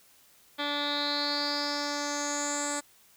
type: tone with low-pass filter sweep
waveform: 10% pulse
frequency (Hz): 290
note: D4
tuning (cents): -22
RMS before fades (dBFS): -31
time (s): 0.58-2.81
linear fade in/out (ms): 20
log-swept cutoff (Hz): 3300 to 8200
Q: 8.1
effects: white hiss -60 dBFS RMS until 3.16 s